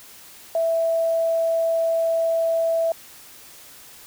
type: tone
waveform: sine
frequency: 659.3 Hz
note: E5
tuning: in tune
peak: -18 dBFS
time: 0.55-2.92 s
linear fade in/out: 2 ms
effects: white hiss -45 dBFS RMS until 4.06 s